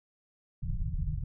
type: low-pass noise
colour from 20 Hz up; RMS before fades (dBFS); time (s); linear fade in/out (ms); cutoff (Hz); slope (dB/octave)
pink; -32; 0.62-1.24; 5; 170; 96
effects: none